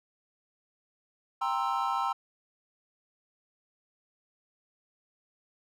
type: chord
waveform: triangle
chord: C dominant seventh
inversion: second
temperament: equal with one note detuned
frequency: 789.9 / 932.3 / 1046.5 / 1318.5 Hz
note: G5 / Bb5 / C6 / E6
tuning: +13 / 0 / 0 / 0 cents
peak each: -31 dBFS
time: 1.41-2.13 s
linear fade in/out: 10 ms
effects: none